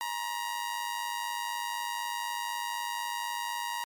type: tone with amplitude modulation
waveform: sawtooth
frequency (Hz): 948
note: A#5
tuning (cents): +29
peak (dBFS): -25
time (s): 0.01-3.84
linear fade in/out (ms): 0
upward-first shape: sine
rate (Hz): 100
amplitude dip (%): 75
effects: MP3 96 kbps